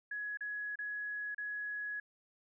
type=tone with dropouts; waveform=sine; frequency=1679 Hz; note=G#6; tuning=18 cents sharp; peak=-37 dBFS; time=0.11-2 s; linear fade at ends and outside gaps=5 ms; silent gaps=0.373-0.407 / 0.757-0.788 / 1.347-1.38 s; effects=none